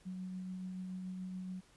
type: tone with tremolo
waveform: sine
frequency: 185 Hz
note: F#3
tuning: in tune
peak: -39 dBFS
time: 0.05-1.61 s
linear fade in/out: 20 ms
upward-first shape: triangle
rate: 7 Hz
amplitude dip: 25%
effects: pink hiss -66 dBFS RMS until 1.76 s + resampled to 24000 Hz